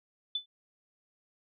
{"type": "tone with exponential decay", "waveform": "sine", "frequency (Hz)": 3499, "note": "A7", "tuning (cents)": -10, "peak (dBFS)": -26, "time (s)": [0.35, 0.46], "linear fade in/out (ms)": 5, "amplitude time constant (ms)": 23, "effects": []}